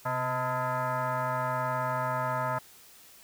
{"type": "tone with frequency modulation", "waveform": "sine", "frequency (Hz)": 130.81, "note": "C3", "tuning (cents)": 0, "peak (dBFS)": -27, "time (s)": [0.05, 2.59], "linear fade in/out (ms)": 10, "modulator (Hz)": 381, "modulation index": 3.5, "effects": ["white hiss -54 dBFS RMS until 3.23 s"]}